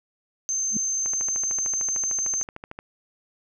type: tone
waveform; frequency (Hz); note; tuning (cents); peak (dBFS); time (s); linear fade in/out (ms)
sine; 6272; G8; 0; -23; 0.49-2.43; 0
type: tone with exponential growth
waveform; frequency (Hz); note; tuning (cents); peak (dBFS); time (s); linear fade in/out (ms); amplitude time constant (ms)
sine; 213.5; G#3; +48; -22; 0.7-0.77; 2; 15
type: click train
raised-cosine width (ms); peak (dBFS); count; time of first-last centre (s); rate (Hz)
0.5; -22; 24; 1.06-2.789; 13.3
effects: none